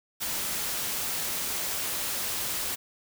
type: noise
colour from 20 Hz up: white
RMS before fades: -31 dBFS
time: 0.2-2.76 s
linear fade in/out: 20 ms
effects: none